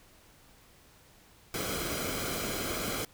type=noise with comb filter; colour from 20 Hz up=pink; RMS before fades=-34 dBFS; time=1.54-3.05 s; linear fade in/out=2 ms; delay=1.1 ms; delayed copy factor=-0.6; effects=pink hiss -59 dBFS RMS until 3.13 s